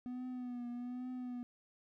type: tone with vibrato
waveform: triangle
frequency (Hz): 246.9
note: B3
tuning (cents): 0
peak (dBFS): -38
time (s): 0.06-1.43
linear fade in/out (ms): 0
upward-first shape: triangle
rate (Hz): 1.2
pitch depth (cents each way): 50
effects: none